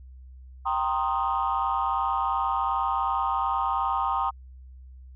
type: chord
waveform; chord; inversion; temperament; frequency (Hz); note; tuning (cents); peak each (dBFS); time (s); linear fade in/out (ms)
sine; C minor seventh; second; equal with one note detuned; 784 / 932.3 / 1055 / 1244.5; G5 / Bb5 / C6 / Eb6; 0 / 0 / +14 / 0; -28; 0.65-4.31; 20
effects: tanh soft clip ceiling -16 dBFS + added 64 Hz sine -43 dBFS peak until 5.15 s